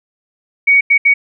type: tone bursts at uneven times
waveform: sine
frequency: 2243 Hz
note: C#7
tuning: 20 cents sharp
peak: -6 dBFS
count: 3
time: 0.67-0.81 / 0.9-0.98 / 1.05-1.14 s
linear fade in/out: 10 ms
effects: none